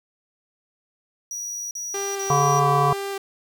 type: tone bursts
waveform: square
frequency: 5800 Hz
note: F#8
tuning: 35 cents flat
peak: -29 dBFS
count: 3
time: 1.31-2.594 s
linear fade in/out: 2 ms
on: 400 ms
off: 42 ms
type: tone with vibrato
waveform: sawtooth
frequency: 394.1 Hz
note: G4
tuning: 9 cents sharp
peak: -23 dBFS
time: 1.94-3.18 s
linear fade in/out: 5 ms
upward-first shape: square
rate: 2.1 Hz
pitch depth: 10 cents each way
type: harmonic tone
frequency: 143 Hz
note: D3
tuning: 46 cents flat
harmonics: 1 / 3 / 5 / 7 / 8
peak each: -22 / -26 / -22 / -24 / -21 dBFS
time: 2.3-2.93 s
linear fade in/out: 2 ms
effects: none